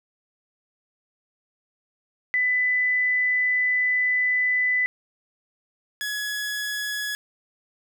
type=tone pair in turn; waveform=sine / sawtooth; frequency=1998 / 1686.2 Hz; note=B6 / G#6; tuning=+20 / +26 cents; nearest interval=minor third; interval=294 cents; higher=first; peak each=-19 / -23 dBFS; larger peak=first; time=2.34-4.86 / 6.01-7.15 s; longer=first; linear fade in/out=0 ms; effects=none